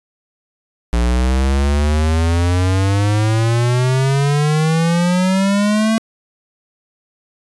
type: exponential sweep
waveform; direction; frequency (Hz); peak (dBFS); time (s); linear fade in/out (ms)
square; up; 58 to 225.4; -13; 0.93-5.98; 0
effects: resampled to 24000 Hz